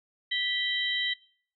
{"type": "tone cluster", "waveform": "sine", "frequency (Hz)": [1968, 3125, 3879], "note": ["B6", "G7", "B7"], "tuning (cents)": [-7, -6, -32], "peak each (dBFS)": [-30, -30, -32], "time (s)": [0.31, 1.14], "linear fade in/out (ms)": 10, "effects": ["noise-tail reverb RT60 0.5 s tail -21 dB re dry"]}